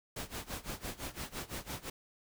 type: noise with tremolo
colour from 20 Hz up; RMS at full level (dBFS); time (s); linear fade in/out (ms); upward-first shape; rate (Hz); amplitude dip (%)
pink; -39; 0.16-1.9; 5; sine; 5.9; 90
effects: none